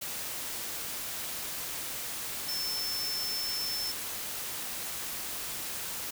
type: tone in noise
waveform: sine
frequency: 5310 Hz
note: E8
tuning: 12 cents sharp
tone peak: -32 dBFS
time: 2.48-3.92 s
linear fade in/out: 10 ms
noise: white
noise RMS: -37 dBFS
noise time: 0.01-6.11 s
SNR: +2 dB
effects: none